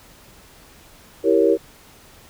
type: chord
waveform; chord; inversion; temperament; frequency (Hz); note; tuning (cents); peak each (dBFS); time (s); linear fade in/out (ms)
sine; E diminished seventh; none; equal; 329.6 / 392 / 466.2 / 554.4; E4 / G4 / Bb4 / Db5; 0 / 0 / 0 / 0; -19 / -18 / -17 / -21; 1.23-1.58; 50
effects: pink hiss -48 dBFS RMS until 2.29 s